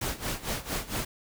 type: noise with tremolo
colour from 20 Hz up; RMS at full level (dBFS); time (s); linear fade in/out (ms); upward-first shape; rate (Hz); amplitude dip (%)
pink; -30; 0.01-1.05; 5; sine; 4.4; 85
effects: none